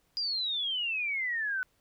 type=exponential sweep; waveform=sine; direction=down; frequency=4910 to 1480 Hz; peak=-29 dBFS; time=0.17-1.63 s; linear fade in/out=0 ms; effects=pink hiss -71 dBFS RMS until 1.8 s